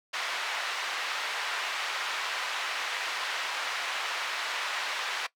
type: band-pass noise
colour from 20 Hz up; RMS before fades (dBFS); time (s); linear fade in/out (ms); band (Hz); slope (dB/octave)
pink; -33; 0.13-5.27; 10; 1100 to 3600; 12
effects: noise-tail reverb RT60 0.1 s tail -19 dB re dry + high-pass 400 Hz 12 dB/octave